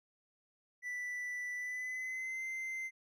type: tone with pitch glide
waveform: triangle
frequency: 1975.5 to 2076 Hz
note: B6 to C7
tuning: 0 to -14 cents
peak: -36 dBFS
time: 0.82-2.91 s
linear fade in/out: 50 ms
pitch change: +86 cents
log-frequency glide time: 1.55-2.44 s
effects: none